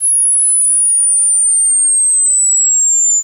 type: linear sweep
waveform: sine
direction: down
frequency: 10600 to 7040 Hz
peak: -8 dBFS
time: 0-3.23 s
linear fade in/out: 50 ms
effects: 7-bit